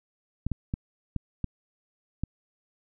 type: clicks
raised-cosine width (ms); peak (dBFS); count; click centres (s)
5; -16; 6; 0.466 / 0.517 / 0.739 / 1.163 / 1.443 / 2.236
effects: none